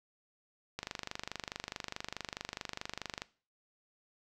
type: click train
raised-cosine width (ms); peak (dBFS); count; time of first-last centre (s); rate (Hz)
0.2; -20; 61; 0.79-3.219; 24.7
effects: noise-tail reverb RT60 0.4 s tail -19 dB re dry